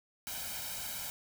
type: noise with comb filter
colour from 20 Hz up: white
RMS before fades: -40 dBFS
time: 0.27-1.1 s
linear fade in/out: 0 ms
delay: 1.3 ms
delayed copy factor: +0.8
effects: none